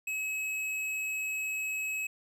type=tone with hard clipping; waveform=sine; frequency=2566 Hz; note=E7; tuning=47 cents flat; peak=-33 dBFS; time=0.07-2.07 s; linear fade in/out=5 ms; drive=11 dB; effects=none